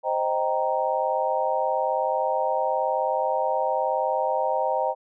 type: chord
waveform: sine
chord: C minor seventh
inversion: none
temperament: equal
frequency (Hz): 523.3 / 622.3 / 784 / 932.3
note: C5 / Eb5 / G5 / Bb5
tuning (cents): 0 / 0 / 0 / 0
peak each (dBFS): -27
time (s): 0.03-4.95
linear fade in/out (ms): 50
effects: none